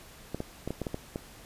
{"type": "clicks", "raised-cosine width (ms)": 2, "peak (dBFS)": -19, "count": 8, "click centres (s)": [0.346, 0.404, 0.676, 0.706, 0.817, 0.868, 0.944, 1.159], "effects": ["pink hiss -51 dBFS RMS until 1.45 s", "resampled to 32000 Hz"]}